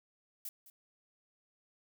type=noise with echo; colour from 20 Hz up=violet; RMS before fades=-42 dBFS; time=0.45-0.49 s; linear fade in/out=2 ms; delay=210 ms; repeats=1; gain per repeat=-15 dB; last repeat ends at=0.7 s; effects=none